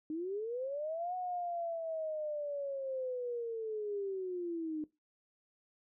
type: linear two-way sweep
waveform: sine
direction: up then down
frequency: 301.5 to 736 to 301.5 Hz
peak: -35 dBFS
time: 0.1-4.84 s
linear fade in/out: 2 ms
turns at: 1.15 s
effects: noise-tail reverb RT60 0.2 s tail -19 dB re dry